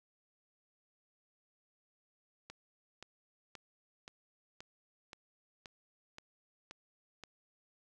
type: click train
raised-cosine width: 0.2 ms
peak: -30 dBFS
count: 10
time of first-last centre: 2.5-7.237 s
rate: 1.9 Hz
effects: none